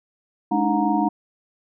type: tone cluster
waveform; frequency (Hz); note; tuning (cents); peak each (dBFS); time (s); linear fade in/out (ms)
sine; 210.7 / 289.6 / 314.6 / 724 / 933; G#3 / D4 / D#4 / F#5 / A#5; +25 / -24 / +19 / -38 / +1; -24; 0.51-1.09; 10
effects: none